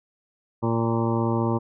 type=harmonic tone with a mistuned harmonic; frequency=115.1 Hz; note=A#2; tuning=22 cents flat; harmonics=1 / 2 / 3 / 4 / 5 / 7 / 8 / 9 / 10; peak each=-25 / -26 / -27 / -32 / -33 / -35 / -32 / -35 / -38 dBFS; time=0.62-1.59 s; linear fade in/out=20 ms; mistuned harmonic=9; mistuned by=-19 cents; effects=none